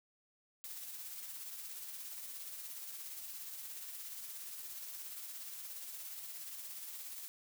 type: noise with tremolo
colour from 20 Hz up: blue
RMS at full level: -45 dBFS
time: 0.64-7.28 s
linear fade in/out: 0 ms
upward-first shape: triangle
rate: 17 Hz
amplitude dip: 40%
effects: none